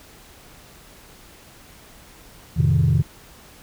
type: chord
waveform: sine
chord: F dominant seventh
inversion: none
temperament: equal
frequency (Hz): 87.31 / 110 / 130.81 / 155.56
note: F2 / A2 / C3 / Eb3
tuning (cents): 0 / 0 / 0 / 0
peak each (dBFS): -20 / -22 / -18 / -18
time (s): 2.56-3.03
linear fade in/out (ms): 20
effects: tanh soft clip ceiling -9 dBFS + pink hiss -47 dBFS RMS until 3.62 s